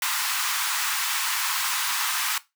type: high-pass noise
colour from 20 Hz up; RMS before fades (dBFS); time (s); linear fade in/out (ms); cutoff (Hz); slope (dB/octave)
pink; -26; 0.02-2.38; 2; 920; 48
effects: noise-tail reverb RT60 0.2 s tail -17 dB re dry